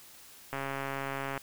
click train, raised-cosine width 0.5 ms, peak -20 dBFS, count 117, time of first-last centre 0.53-1.377 s, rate 137 Hz, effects white hiss -53 dBFS RMS until 1.42 s

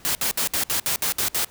white noise bursts, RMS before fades -23 dBFS, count 9, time 0.05-1.446 s, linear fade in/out 0 ms, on 100 ms, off 62 ms, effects pink hiss -50 dBFS RMS until 1.5 s

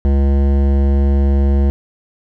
sine tone with hard clipping, 69.3 Hz, C#2, in tune, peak -12 dBFS, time 0.05-1.7 s, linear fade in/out 0 ms, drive 15 dB, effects none

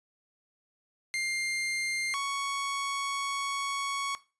sawtooth tone pair in turn, 2100 / 1112.4 Hz, C7 / C#6, +6 / +6 cents, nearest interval major seventh, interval 1100 cents, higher first, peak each -26 dBFS, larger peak neither, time 1.14-2.14 / 2.14-4.15 s, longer second, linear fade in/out 0 ms, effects noise-tail reverb RT60 0.3 s tail -17 dB re dry + resampled to 24000 Hz

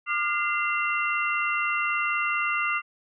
sine tone cluster, 1193 / 1412 / 2068 / 2742 Hz, D6 / F6 / C7 / F7, +27 / +19 / -21 / -32 cents, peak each -28 / -30 / -29 / -29 dBFS, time 0.06-2.82 s, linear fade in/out 50 ms, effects none

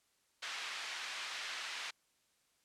pink band-pass noise, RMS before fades -43 dBFS, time 0.42-1.91 s, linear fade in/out 10 ms, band 1600 to 4500 Hz, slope 12 dB/octave, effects white hiss -75 dBFS RMS until 2.64 s + low-pass 10000 Hz 12 dB/octave

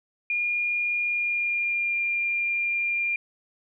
sine tone with pitch glide, 2422 to 2396 Hz, D#7 to D7, -47 to +34 cents, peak -23 dBFS, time 0.3-3.16 s, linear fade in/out 2 ms, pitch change -19 cents, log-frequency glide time 1.03-1.99 s, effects none

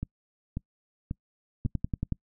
two click trains, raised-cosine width 5 ms, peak -19 / -16 dBFS, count 4 / 6, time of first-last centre 0.03-1.652 / 1.66-2.123 s, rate 1.85 / 10.8 Hz, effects noise-tail reverb RT60 0.1 s tail -26 dB re dry

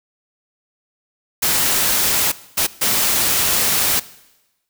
white noise bursts at uneven times, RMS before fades -17 dBFS, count 3, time 1.42-2.32 / 2.57-2.67 / 2.81-4 s, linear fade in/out 10 ms, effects noise-tail reverb RT60 1.0 s tail -19 dB re dry

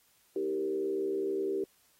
sine tone with frequency modulation, 389.9 Hz, G4, 9 cents flat, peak -29 dBFS, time 0.36-1.64 s, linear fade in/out 2 ms, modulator 72.3 Hz, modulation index 0.84, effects white hiss -67 dBFS RMS until 1.99 s + AAC 48 kbps

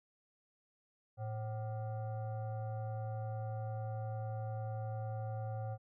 sine tone with frequency modulation, 111.1 Hz, A2, 17 cents sharp, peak -37 dBFS, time 1.17-5.78 s, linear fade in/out 50 ms, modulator 649 Hz, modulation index 0.66, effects none

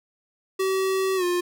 square tone with pitch glide, 381.7 to 354.1 Hz, G4 to F4, -46 to +24 cents, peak -22 dBFS, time 0.59-1.41 s, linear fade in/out 10 ms, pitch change -130 cents, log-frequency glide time 1.16-1.24 s, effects none

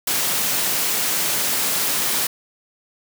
white high-pass noise, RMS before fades -21 dBFS, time 0.07-2.27 s, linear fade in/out 5 ms, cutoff 110 Hz, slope 48 dB/octave, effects none

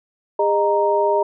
sine tone cluster, 406.1 / 615 / 933 Hz, G#4 / D#5 / A#5, -39 / -20 / +1 cents, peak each -19 dBFS, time 0.39-1.23 s, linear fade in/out 5 ms, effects none

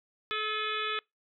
harmonic tone with a mistuned harmonic, 430.4 Hz, A4, 38 cents flat, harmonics 1 / 3 / 4 / 5 / 6 / 7 / 8 / 9, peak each -39 / -34 / -38 / -42 / -38 / -42 / -37 / -46 dBFS, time 0.31-0.99 s, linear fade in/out 0 ms, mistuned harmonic 6, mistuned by -53 cents, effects noise-tail reverb RT60 0.2 s tail -26 dB re dry

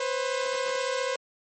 sawtooth tone pair together, 499.8 / 534.3 Hz, B4 / C5, +21 / +36 cents, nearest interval minor second, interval 115 cents, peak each -26 / -25 dBFS, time 0-1.16 s, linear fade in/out 5 ms, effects MP3 32 kbps

